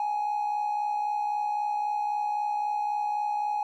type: tone with amplitude modulation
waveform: triangle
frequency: 835 Hz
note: G#5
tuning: 9 cents sharp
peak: -20 dBFS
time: 0-3.63 s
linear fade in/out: 2 ms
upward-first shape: sine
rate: 63.8 Hz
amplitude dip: 60%
effects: tanh soft clip ceiling -21 dBFS